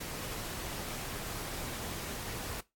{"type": "noise", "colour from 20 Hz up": "pink", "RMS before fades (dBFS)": -40, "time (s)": [0, 2.61], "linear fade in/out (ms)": 10, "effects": ["noise-tail reverb RT60 0.2 s tail -18 dB re dry", "AAC 64 kbps"]}